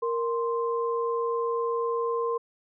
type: tone pair together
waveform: sine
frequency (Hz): 465.9 / 1046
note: A#4 / C6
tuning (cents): -1 / -1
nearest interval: octave + major second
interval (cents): 1400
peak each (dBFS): -26 / -30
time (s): 0.02-2.38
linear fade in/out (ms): 10
effects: none